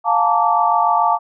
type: tone cluster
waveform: sine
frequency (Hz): 703 / 864 / 911 / 1158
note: F5 / A5 / A#5 / D6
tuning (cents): +11 / -32 / -40 / -25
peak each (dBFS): -18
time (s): 0.04-1.19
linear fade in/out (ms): 50
effects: none